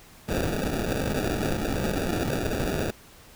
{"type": "noise with sample-and-hold", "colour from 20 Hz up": "white", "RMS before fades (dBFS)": -27, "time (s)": [0.28, 2.91], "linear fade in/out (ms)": 10, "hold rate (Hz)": 1050, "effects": ["pink hiss -51 dBFS RMS until 3.35 s"]}